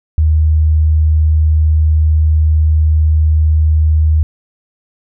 sine tone, 77.78 Hz, D#2, in tune, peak -7 dBFS, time 0.18-4.23 s, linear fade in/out 0 ms, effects none

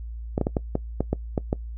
clicks, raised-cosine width 2 ms, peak -9 dBFS, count 9, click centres 0.379 / 0.413 / 0.469 / 0.568 / 0.754 / 1.006 / 1.13 / 1.378 / 1.529 s, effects noise-tail reverb RT60 0.1 s tail -21 dB re dry + added 57 Hz sine -32 dBFS peak until 1.77 s

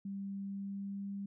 sine tone with pitch glide, 197.2 to 198.92 Hz, G3 to G3, +11 to +26 cents, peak -38 dBFS, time 0.05-1.26 s, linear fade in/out 5 ms, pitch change +15 cents, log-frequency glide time 0.41-1.12 s, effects none

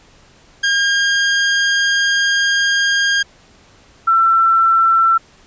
sawtooth / sine tone pair in turn, 1615 / 1342.4 Hz, G#6 / E6, -49 / +31 cents, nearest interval minor third, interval 320 cents, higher first, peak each -9 / -9 dBFS, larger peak neither, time 0.63-3.23 / 4.07-5.18 s, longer first, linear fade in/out 10 ms, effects pink hiss -48 dBFS RMS until 5.46 s + resampled to 16000 Hz

